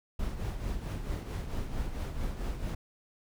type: noise with tremolo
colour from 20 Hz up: brown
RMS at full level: -32 dBFS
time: 0.19-2.75 s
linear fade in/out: 5 ms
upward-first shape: triangle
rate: 4.5 Hz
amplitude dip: 60%
effects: none